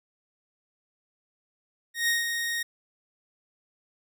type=tone with ADSR envelope; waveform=sawtooth; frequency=1864.7 Hz; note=A#6; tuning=in tune; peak=-18 dBFS; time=1.94-2.63 s; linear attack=140 ms; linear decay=160 ms; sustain=-6 dB; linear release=8 ms; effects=none